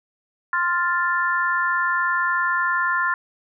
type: chord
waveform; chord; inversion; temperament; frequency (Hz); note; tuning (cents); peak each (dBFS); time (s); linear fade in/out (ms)
sine; F major; second; equal; 1046.5 / 1396.9 / 1760; C6 / F6 / A6; 0 / 0 / 0; -23; 0.53-3.14; 2
effects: none